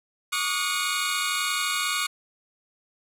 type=tone cluster; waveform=20% pulse; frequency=1131 / 1223 / 1443 / 2180 / 3723 Hz; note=C#6 / D#6 / F#6 / C#7 / A#7; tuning=+34 / -30 / -44 / -29 / -3 cents; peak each=-26 dBFS; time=0.32-2.07 s; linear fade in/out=10 ms; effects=resampled to 32000 Hz + 9-bit